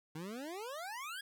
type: exponential sweep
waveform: 25% pulse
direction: up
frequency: 150 to 1680 Hz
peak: -38 dBFS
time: 0.15-1.21 s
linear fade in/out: 5 ms
effects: none